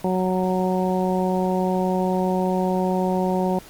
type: harmonic tone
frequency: 185 Hz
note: F#3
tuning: in tune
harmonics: 1 / 2 / 3 / 4 / 5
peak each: -22 / -25 / -27 / -28 / -29 dBFS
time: 0.04-3.59 s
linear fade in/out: 5 ms
effects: pink hiss -45 dBFS RMS until 3.69 s + Opus 48 kbps